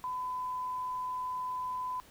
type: tone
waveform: sine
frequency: 1007 Hz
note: B5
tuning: 33 cents sharp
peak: -33 dBFS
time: 0.04-2 s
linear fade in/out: 0 ms
effects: pink hiss -58 dBFS RMS until 2.1 s